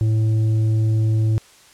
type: tone with tanh clipping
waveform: sine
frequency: 109.8 Hz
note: A2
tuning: 3 cents flat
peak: -16 dBFS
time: 0.01-1.38 s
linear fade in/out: 0 ms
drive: 6 dB
effects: white hiss -49 dBFS RMS until 1.73 s + low-pass 9000 Hz 12 dB/octave